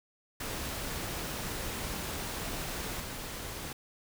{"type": "noise with level steps", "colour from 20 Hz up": "pink", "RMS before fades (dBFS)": [-37, -40], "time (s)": [0.4, 3.73], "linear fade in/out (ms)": 5, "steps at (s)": 3, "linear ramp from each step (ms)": 2, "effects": []}